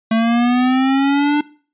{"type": "linear sweep", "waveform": "square", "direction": "up", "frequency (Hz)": [222.1, 297.1], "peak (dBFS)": -13, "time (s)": [0.11, 1.41], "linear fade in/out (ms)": 5, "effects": ["noise-tail reverb RT60 0.4 s tail -20 dB re dry", "resampled to 8000 Hz"]}